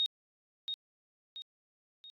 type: tone with echo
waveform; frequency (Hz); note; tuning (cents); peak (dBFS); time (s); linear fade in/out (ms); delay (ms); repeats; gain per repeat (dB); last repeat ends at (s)
sine; 3729; A#7; 0; -27; 0-0.06; 0; 680; 3; -7; 2.1
effects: AAC 48 kbps